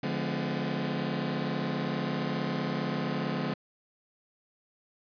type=chord; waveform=sawtooth; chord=D diminished seventh; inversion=none; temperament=just; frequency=146.83 / 176.2 / 211.4 / 253.7 Hz; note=D3 / F3 / Ab3 / Cb4; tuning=0 / +16 / +31 / +47 cents; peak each=-31 dBFS; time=0.03-3.54 s; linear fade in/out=5 ms; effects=resampled to 11025 Hz